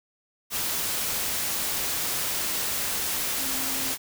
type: tone in noise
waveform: sine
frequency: 265.6 Hz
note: C4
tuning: 26 cents sharp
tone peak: -38 dBFS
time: 3.37-3.95 s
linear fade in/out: 50 ms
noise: white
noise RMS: -28 dBFS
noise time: 0.5-3.98 s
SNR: -13 dB
effects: none